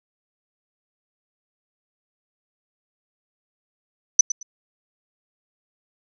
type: tone with echo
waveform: sine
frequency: 5990 Hz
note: F#8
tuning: 20 cents sharp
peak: -6 dBFS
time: 4.19-4.21 s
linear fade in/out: 5 ms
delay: 110 ms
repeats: 2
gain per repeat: -14 dB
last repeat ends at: 4.43 s
effects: none